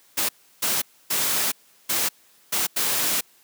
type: noise bursts at uneven times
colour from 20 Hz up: white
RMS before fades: -23 dBFS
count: 6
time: 0.17-0.29 / 0.62-0.82 / 1.1-1.52 / 1.89-2.09 / 2.52-2.67 / 2.76-3.21 s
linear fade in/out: 10 ms
effects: white hiss -57 dBFS RMS until 3.43 s + high-pass 150 Hz 12 dB/octave